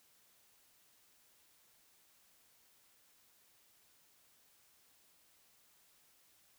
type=silence; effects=white hiss -69 dBFS RMS until 6.58 s